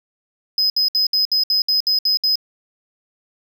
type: tone bursts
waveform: triangle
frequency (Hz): 5050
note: D#8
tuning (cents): +25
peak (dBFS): -13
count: 10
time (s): 0.58-2.356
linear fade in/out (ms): 2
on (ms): 120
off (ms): 64
effects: none